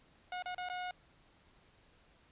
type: tone with dropouts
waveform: sawtooth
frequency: 725 Hz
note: F#5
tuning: 35 cents flat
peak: -34 dBFS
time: 0.32-0.91 s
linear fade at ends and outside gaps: 2 ms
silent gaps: 0.424-0.458 / 0.547-0.58 / 0.688-0.698 s
effects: pink hiss -66 dBFS RMS until 2.31 s + resampled to 8000 Hz